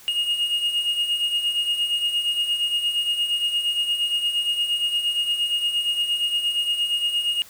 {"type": "beating tone pair", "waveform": "triangle", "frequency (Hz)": [2851, 2859.6], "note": ["F7", "F7"], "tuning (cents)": [35, 40], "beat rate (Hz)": 8.6, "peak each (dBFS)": [-27, -20], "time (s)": [0.08, 7.42], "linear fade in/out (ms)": 0, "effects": ["white hiss -47 dBFS RMS until 7.49 s"]}